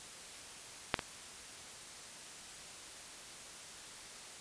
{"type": "clicks", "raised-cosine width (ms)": 0.3, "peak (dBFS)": [-11, -20], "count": 2, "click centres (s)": [0.942, 0.992], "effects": ["white hiss -50 dBFS RMS until 4.4 s", "resampled to 22050 Hz"]}